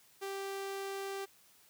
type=tone; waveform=sawtooth; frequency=392 Hz; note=G4; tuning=in tune; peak=-34 dBFS; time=0.21-1.26 s; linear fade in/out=20 ms; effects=white hiss -64 dBFS RMS until 1.69 s + high-pass 60 Hz 12 dB/octave